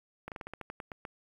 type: slowing click train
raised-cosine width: 0.5 ms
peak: -25 dBFS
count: 11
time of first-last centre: 0.28-1.052 s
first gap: 38 ms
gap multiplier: 1.15
effects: 9-bit